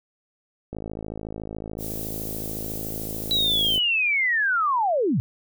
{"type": "click train", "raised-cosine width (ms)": 2, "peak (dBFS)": -20, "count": 165, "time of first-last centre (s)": [0.73, 3.778], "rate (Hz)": 53.8}
{"type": "noise", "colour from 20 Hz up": "violet", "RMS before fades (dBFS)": -34, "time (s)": [1.78, 3.8], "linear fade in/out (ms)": 50}
{"type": "linear sweep", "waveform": "sine", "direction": "down", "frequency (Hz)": [3951, 99.1], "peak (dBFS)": -19, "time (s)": [3.31, 5.2], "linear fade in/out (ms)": 0}
{"effects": []}